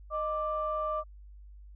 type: tone pair together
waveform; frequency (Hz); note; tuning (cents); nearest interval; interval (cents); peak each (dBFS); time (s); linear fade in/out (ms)
sine; 619 / 1176.6; D#5 / D6; -9 / +3; major seventh; 1112; -32 / -31; 0.1-1.04; 50
effects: tanh soft clip ceiling -21 dBFS + added 50 Hz sine -47 dBFS peak until 1.75 s